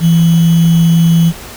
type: tone with sample-and-hold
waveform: sine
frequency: 166.5 Hz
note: E3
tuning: 18 cents sharp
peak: -5 dBFS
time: 0-1.33 s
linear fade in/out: 50 ms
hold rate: 3150 Hz
effects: pink hiss -30 dBFS RMS until 1.56 s